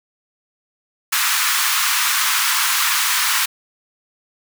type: high-pass noise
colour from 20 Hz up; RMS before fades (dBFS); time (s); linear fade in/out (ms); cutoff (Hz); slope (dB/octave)
pink; -18; 1.12-3.46; 10; 1000; 48
effects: none